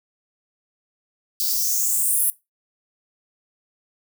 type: noise with high-pass filter sweep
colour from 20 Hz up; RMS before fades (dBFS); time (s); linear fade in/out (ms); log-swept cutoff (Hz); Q
violet; -21; 1.4-2.3; 0; 4400 to 11000; 4.5
effects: noise-tail reverb RT60 0.2 s tail -19 dB re dry